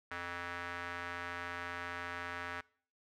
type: tone with band-pass filter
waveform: square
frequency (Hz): 87.31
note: F2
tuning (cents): 0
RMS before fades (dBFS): -42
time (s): 0.11-2.61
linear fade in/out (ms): 5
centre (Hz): 1600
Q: 2.2
effects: noise-tail reverb RT60 0.5 s tail -23 dB re dry